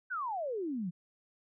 sine exponential sweep, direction down, 1568 to 164.81 Hz, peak -33 dBFS, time 0.1-0.91 s, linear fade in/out 20 ms, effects none

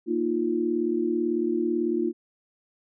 sine chord, Bb suspended fourth, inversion none, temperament equal, 233.1 / 311.1 / 349.2 Hz, Bb3 / Eb4 / F4, 0 / 0 / 0 cents, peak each -29 / -28 / -25 dBFS, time 0.06-2.13 s, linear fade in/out 50 ms, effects none

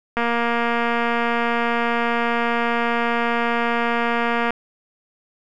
click train, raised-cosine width 0.5 ms, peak -7 dBFS, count 1020, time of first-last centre 0.17-4.506 s, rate 235 Hz, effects none

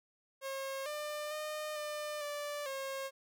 sawtooth tone with pitch steps, 540 / 598 / 610 / 600 / 585 / 540 Hz, C#5 / D5 / D#5 / D5 / D5 / C#5, -45 / +31 / -34 / +37 / -7 / -45 cents, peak -34 dBFS, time 0.41-3.11 s, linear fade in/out 50 ms, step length 450 ms, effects none

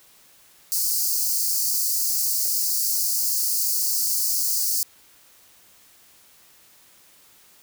white high-pass noise, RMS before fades -23 dBFS, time 0.72-4.83 s, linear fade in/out 0 ms, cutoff 4400 Hz, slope 96 dB/octave, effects white hiss -54 dBFS RMS until 7.62 s

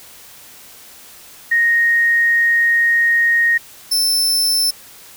sine / sawtooth tone pair in turn, 1864.7 / 5302 Hz, A#6 / E8, 0 / +9 cents, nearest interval octave + tritone, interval 1809 cents, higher second, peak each -11 dBFS, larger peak neither, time 1.51-3.58 / 3.91-4.71 s, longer first, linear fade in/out 10 ms, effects white hiss -41 dBFS RMS until 5.16 s

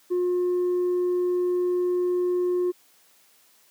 triangle tone with tanh clipping, 358 Hz, F4, 43 cents sharp, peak -21 dBFS, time 0.1-2.72 s, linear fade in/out 20 ms, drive 6 dB, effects white hiss -59 dBFS RMS until 3.7 s + high-pass 200 Hz 12 dB/octave

